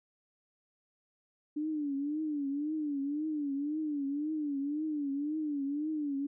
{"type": "tone with vibrato", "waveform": "sine", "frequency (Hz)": 293.7, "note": "D4", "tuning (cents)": 0, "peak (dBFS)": -31, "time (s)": [1.56, 6.27], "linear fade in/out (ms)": 10, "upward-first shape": "triangle", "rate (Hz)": 1.9, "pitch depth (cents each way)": 130, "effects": []}